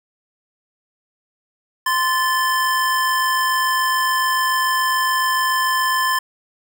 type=tone pair together; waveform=square; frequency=1038.8 / 1747 Hz; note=C6 / A6; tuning=-13 / -13 cents; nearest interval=major sixth; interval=900 cents; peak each=-19 / -21 dBFS; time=1.86-6.19 s; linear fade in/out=5 ms; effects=none